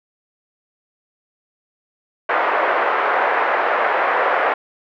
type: band-pass noise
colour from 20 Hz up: pink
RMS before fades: -18 dBFS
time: 2.29-4.54 s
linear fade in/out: 5 ms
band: 510 to 1900 Hz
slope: 24 dB/octave
effects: none